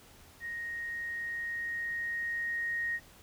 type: tone with level ramp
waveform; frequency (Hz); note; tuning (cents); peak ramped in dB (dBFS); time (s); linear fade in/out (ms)
sine; 1869; A#6; +4; -36 to -30; 0.4-3; 50
effects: added 81 Hz sine -64 dBFS peak until 3.22 s + pink hiss -57 dBFS RMS until 3.22 s